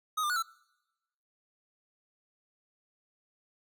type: tone with pitch steps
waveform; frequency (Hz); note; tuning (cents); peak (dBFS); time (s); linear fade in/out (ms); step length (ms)
square; 1255 / 1196 / 1460 / 1335; D#6 / D6 / F#6 / E6; +15 / +31 / -24 / +22; -29; 0.17-0.426; 10; 64
effects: noise-tail reverb RT60 1.0 s tail -25 dB re dry